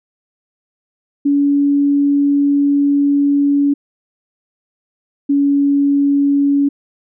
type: tone pair in turn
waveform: sine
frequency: 284.1 / 282.3 Hz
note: C#4 / C#4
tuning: +43 / +32 cents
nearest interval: unison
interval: 11 cents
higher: first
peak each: -10 dBFS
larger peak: neither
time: 1.25-3.74 / 5.29-6.69 s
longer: first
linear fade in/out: 10 ms
effects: none

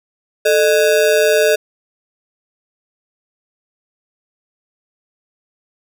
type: ring-modulated tone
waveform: square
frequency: 523.3 Hz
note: C5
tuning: in tune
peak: -8 dBFS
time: 0.45-1.56 s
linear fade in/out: 10 ms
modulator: 85.5 Hz
effects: none

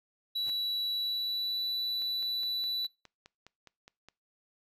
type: noise with exponential growth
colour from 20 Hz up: pink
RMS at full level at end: -47 dBFS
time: 0.35-0.5 s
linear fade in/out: 0 ms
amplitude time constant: 32 ms
type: tone with pitch glide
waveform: triangle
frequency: 3929 to 3961 Hz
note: B7 to B7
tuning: -10 to +4 cents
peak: -29 dBFS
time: 0.35-2.87 s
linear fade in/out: 10 ms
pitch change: +14 cents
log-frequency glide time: 0.93-1.64 s
type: click train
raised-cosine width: 0.2 ms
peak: -33 dBFS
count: 11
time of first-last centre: 2.02-4.086 s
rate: 4.84 Hz
effects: noise-tail reverb RT60 0.3 s tail -24 dB re dry

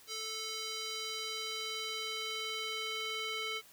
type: tone with band-pass filter sweep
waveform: square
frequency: 439.3 Hz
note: A4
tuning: 3 cents flat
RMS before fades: -39 dBFS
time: 0.07-3.62 s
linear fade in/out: 50 ms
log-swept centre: 4900 to 2800 Hz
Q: 1.7
effects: white hiss -59 dBFS RMS until 3.72 s

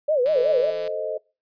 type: tone with vibrato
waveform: sine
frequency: 554 Hz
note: C#5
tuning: 1 cent flat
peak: -17 dBFS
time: 0.08-0.71 s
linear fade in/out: 10 ms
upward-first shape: sine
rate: 5.4 Hz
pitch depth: 230 cents each way
type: click train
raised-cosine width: 0.2 ms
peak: -23 dBFS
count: 104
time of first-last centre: 0.26-0.877 s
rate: 167 Hz
type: chord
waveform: sine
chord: A diminished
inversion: none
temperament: equal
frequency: 440 / 523.3 / 622.3 Hz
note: A4 / C5 / Eb5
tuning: 0 / 0 / 0 cents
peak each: -30 / -31 / -27 dBFS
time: 0.35-1.18 s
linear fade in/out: 10 ms
effects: noise-tail reverb RT60 0.3 s tail -23 dB re dry + resampled to 11025 Hz

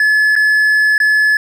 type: tone with dropouts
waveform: triangle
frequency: 1716 Hz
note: A6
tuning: 44 cents flat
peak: -7 dBFS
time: 0-1.37 s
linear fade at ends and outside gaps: 2 ms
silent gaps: 0.355-0.362 / 0.98-1.001 s
effects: none

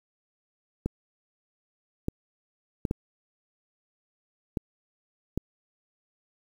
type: clicks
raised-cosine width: 3 ms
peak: -14 dBFS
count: 6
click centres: 0.86 / 2.084 / 2.852 / 2.911 / 4.572 / 5.376 s
effects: 8-bit

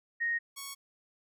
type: tone pair in turn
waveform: sine / 5% pulse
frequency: 1864.7 / 1108.8 Hz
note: A#6 / C#6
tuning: 0 / 0 cents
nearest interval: major sixth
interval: 900 cents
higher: first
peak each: -28 dBFS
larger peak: neither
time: 0.2-0.39 / 0.56-0.75 s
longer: neither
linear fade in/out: 20 ms
effects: none

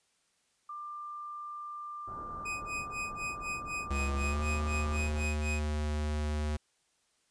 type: tone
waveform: sine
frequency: 1190 Hz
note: D6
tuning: 22 cents sharp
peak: -39 dBFS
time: 0.69-4.97 s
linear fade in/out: 5 ms
type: low-pass noise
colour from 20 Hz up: pink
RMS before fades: -47 dBFS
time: 2.07-5.26 s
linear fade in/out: 10 ms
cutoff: 1400 Hz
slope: 48 dB/octave
type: tone with tremolo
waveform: 45% pulse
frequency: 2502 Hz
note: D#7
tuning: 9 cents sharp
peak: -34 dBFS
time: 2.45-5.6 s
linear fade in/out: 10 ms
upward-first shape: sine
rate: 4 Hz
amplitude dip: 100%
type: tone with pitch glide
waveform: square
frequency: 69.8 to 75.24 Hz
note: C#2 to D2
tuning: +13 to +42 cents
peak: -31 dBFS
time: 3.9-6.57 s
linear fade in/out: 10 ms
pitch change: +129 cents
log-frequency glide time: 4.18-4.43 s
effects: white hiss -73 dBFS RMS until 7.3 s + resampled to 22050 Hz

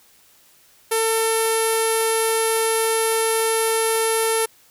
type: tone with low-pass filter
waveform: sawtooth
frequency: 448.2 Hz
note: A4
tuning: 32 cents sharp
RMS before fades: -20 dBFS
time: 0.91-4.46 s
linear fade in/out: 10 ms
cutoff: 11000 Hz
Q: 8.8
effects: white hiss -54 dBFS RMS until 4.7 s

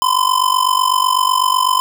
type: tone with amplitude modulation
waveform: square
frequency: 1022 Hz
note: C6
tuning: 41 cents flat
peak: -9 dBFS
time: 0.02-1.8 s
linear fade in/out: 0 ms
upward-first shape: sine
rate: 48 Hz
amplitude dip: 85%
effects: none

